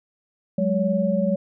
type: tone cluster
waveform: sine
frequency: 185.4 / 206.7 / 564 Hz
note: F#3 / G#3 / C#5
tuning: +4 / -8 / +30 cents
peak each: -23 dBFS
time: 0.58-1.36 s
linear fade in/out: 5 ms
effects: none